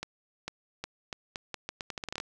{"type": "accelerating click train", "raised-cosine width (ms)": 0.2, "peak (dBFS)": -18, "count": 16, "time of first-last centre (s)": [0.03, 2.201], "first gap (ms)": 450, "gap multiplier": 0.8, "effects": []}